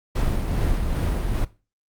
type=noise with tremolo; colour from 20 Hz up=brown; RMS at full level=-21 dBFS; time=0.15-1.45 s; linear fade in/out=10 ms; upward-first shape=sine; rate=2.5 Hz; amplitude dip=35%; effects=noise-tail reverb RT60 0.3 s tail -17 dB re dry + Opus 48 kbps